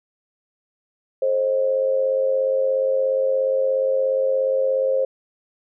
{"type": "tone with amplitude modulation", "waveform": "sine", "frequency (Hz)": 530, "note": "C5", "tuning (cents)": 22, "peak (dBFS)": -14, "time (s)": [1.22, 5.05], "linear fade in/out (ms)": 5, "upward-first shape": "sine", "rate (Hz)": 97, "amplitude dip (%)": 65, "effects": []}